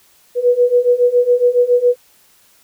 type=beating tone pair; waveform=sine; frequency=485.1 / 492.3 Hz; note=B4 / B4; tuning=-31 / -6 cents; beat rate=7.2 Hz; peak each=-14 / -12 dBFS; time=0.35-1.96 s; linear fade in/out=50 ms; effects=white hiss -52 dBFS RMS until 2.63 s